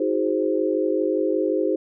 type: chord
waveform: sine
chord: Ab dominant seventh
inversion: second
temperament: equal with one note detuned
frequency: 318 / 370 / 415.3 / 523.3 Hz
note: Eb4 / Gb4 / Ab4 / C5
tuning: +38 / 0 / 0 / 0 cents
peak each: -24 / -25 / -25 / -25 dBFS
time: 0-1.76 s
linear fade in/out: 5 ms
effects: none